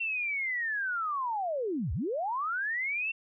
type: linear two-way sweep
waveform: sine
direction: down then up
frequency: 2729 to 59.5 to 2729 Hz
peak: -29 dBFS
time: 0-3.12 s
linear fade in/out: 10 ms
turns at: 1.93 s
effects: none